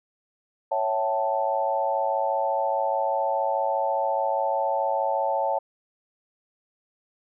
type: chord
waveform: sine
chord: A dominant seventh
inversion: first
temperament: equal with one note detuned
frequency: 554.4 / 659.3 / 765.6 / 880 Hz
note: C#5 / E5 / G5 / A5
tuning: 0 / 0 / -41 / 0 cents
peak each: -27 / -29 / -29 / -26 dBFS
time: 0.71-5.59 s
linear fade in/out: 10 ms
effects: none

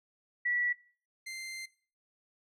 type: tone pair in turn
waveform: sine / sawtooth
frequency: 1947 / 2086 Hz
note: B6 / C7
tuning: -25 / -6 cents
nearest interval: minor second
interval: 119 cents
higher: second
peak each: -28 / -36 dBFS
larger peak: first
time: 0.45-0.73 / 1.26-1.66 s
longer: second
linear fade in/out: 10 ms
effects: noise-tail reverb RT60 0.4 s tail -18 dB re dry + low-pass 11000 Hz 12 dB/octave

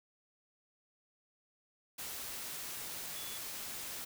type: tone in noise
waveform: sine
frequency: 3427 Hz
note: A7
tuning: 46 cents flat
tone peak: -49 dBFS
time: 3.15-3.38 s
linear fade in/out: 10 ms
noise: white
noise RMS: -43 dBFS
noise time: 1.98-4.05 s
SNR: -9 dB
effects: none

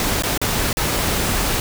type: noise with dropouts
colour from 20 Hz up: pink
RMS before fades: -20 dBFS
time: 0-1.6 s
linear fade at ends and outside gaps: 1 ms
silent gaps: 0.223-0.235 / 0.377-0.415 / 0.729-0.77 s
effects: none

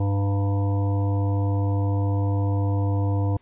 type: harmonic tone with a mistuned harmonic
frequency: 99.6 Hz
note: G2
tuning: 28 cents sharp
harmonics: 1 / 3 / 5 / 7 / 9 / 10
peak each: -20 / -30 / -34 / -37 / -39 / -40 dBFS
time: 0-3.37 s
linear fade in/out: 5 ms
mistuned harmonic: 10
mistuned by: -35 cents
effects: pink hiss -62 dBFS RMS until 3.41 s + resampled to 8000 Hz

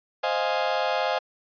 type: chord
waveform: 35% pulse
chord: F minor seventh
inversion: second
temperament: equal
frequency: 523.3 / 622.3 / 698.5 / 830.6 Hz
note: C5 / Eb5 / F5 / Ab5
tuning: 0 / 0 / 0 / 0 cents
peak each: -27 dBFS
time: 0.23-1.19 s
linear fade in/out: 10 ms
effects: resampled to 11025 Hz

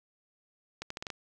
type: accelerating click train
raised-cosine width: 0.2 ms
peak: -20 dBFS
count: 6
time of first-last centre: 0.82-1.102 s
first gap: 84 ms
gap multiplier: 0.8
effects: none

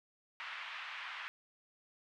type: band-pass noise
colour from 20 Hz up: white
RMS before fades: -45 dBFS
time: 0.4-1.28 s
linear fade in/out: 0 ms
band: 1000 to 2800 Hz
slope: 24 dB/octave
effects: none

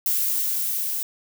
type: noise with level ramp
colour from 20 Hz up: violet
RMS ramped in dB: -22 to -27 dBFS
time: 0.06-1.03 s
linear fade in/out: 2 ms
effects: none

